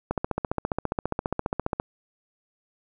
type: click train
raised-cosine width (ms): 1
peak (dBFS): -11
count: 26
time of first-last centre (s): 0.11-1.799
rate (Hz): 14.8
effects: none